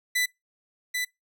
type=tone with echo; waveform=sawtooth; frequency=1991 Hz; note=B6; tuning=14 cents sharp; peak=-19 dBFS; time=0.15-0.26 s; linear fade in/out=10 ms; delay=790 ms; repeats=1; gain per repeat=-4 dB; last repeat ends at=1.05 s; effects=noise-tail reverb RT60 0.2 s tail -25 dB re dry